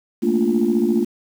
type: chord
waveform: sine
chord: Bb major seventh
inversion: third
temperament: just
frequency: 218.5 / 233.1 / 291.4 / 349.6 Hz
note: A3 / Bb3 / D4 / F4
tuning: -12 / 0 / -13 / +2 cents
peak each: -20 / -19 / -23 / -19 dBFS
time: 0.22-1.05 s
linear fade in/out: 20 ms
effects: tanh soft clip ceiling -7 dBFS + 7-bit